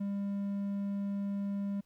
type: tone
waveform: triangle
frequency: 200 Hz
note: G3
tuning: 35 cents sharp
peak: -30 dBFS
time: 0-1.81 s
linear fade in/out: 10 ms
effects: pink hiss -74 dBFS RMS until 1.85 s